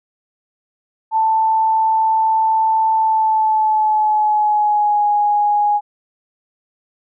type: tone with pitch glide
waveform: sine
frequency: 884 to 829.6 Hz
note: A5 to G#5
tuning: +8 to -2 cents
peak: -12 dBFS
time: 1.11-5.81 s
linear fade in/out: 50 ms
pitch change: -110 cents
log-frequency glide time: 2.96-5.06 s
effects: none